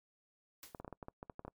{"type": "noise with exponential decay", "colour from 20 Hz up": "white", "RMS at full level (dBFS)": -48, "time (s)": [0.63, 0.81], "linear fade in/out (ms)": 0, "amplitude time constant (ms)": 38}
{"type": "clicks", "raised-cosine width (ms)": 1, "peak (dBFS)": -31, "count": 12, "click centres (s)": [0.748, 0.8, 0.847, 0.879, 0.927, 1.028, 1.084, 1.229, 1.298, 1.394, 1.45, 1.48]}
{"effects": ["noise-tail reverb RT60 0.1 s tail -25 dB re dry", "MP3 96 kbps"]}